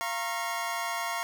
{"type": "tone cluster", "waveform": "25% pulse", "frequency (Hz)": [690, 932, 1089], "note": ["F5", "A#5", "C#6"], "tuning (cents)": [-21, -1, -31], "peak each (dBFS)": -31, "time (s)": [0.01, 1.23], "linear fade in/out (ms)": 0, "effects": []}